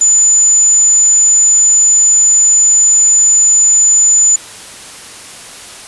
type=tone; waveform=sine; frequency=7000 Hz; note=A8; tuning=10 cents flat; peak=-5 dBFS; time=0.01-4.36 s; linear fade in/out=5 ms; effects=white hiss -31 dBFS RMS until 5.87 s + resampled to 24000 Hz